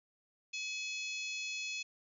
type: harmonic tone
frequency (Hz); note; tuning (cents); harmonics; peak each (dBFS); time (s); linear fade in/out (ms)
850; G#5; +40; 3 / 4 / 5 / 6 / 7 / 8; -39 / -46 / -47 / -52 / -49 / -50; 0.53-1.83; 10
effects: none